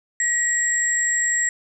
sine tone pair together, 1906 / 7624 Hz, A#6 / A#8, +38 / +38 cents, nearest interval 2 octaves, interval 2400 cents, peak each -21 dBFS, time 0.2-1.49 s, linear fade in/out 2 ms, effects none

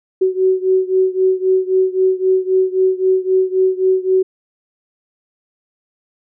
sine beating tone pair, 374.1 / 377.9 Hz, F#4 / F#4, +19 / +37 cents, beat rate 3.8 Hz, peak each -14 / -16 dBFS, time 0.21-4.23 s, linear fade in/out 10 ms, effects none

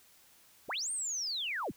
sine linear two-way sweep, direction up then down, 34 to 8900 to 34 Hz, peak -33 dBFS, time 0.68-1.72 s, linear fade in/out 20 ms, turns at 0.91 s, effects white hiss -62 dBFS RMS until 1.76 s

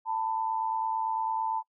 sine tone pair together, 889.1 / 998 Hz, A5 / B5, +18 / +18 cents, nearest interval major second, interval 200 cents, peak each -28 / -34 dBFS, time 0.05-1.63 s, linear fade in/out 50 ms, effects noise-tail reverb RT60 0.1 s tail -24 dB re dry

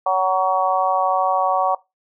harmonic tone, 187.4 Hz, F#3, 22 cents sharp, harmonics 3 / 4 / 5 / 6, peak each -23 / -19 / -23 / -21 dBFS, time 0.06-1.75 s, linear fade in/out 5 ms, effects noise-tail reverb RT60 0.2 s tail -19 dB re dry

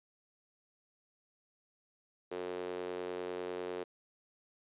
sawtooth tone with high-pass filter, 90 Hz, F#2, 47 cents flat, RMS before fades -40 dBFS, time 2.31-3.84 s, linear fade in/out 10 ms, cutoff 410 Hz, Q 4.3, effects resampled to 8000 Hz

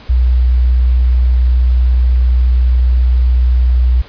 sine tone, 61.74 Hz, B1, in tune, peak -7 dBFS, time 0.09-4.02 s, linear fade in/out 10 ms, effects pink hiss -38 dBFS RMS until 4.08 s + resampled to 11025 Hz

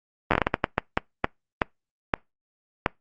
slowing click train, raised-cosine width 0.5 ms, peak -4 dBFS, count 15, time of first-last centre 0.31-2.862 s, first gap 10 ms, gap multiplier 1.39, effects noise-tail reverb RT60 0.2 s tail -26 dB re dry + Opus 32 kbps

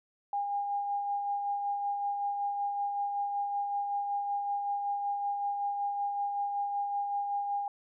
sine tone with tremolo, 810 Hz, G#5, 43 cents flat, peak -28 dBFS, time 0.33-7.68 s, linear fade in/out 2 ms, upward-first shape sine, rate 5.3 Hz, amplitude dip 35%, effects none

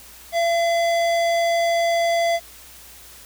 sine tone with hard clipping, 678 Hz, E5, 49 cents sharp, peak -19 dBFS, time 0.32-2.4 s, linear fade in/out 50 ms, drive 16 dB, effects added 60 Hz sine -52 dBFS peak until 3.25 s + white hiss -44 dBFS RMS until 3.25 s

